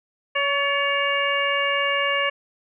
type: harmonic tone with a mistuned harmonic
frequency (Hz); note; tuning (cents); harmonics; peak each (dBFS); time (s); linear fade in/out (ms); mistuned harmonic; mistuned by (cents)
562; C#5; +24; 1 / 2 / 3 / 4 / 5; -26 / -26 / -26 / -26 / -26; 0.35-2.3; 10; 3; +40
effects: none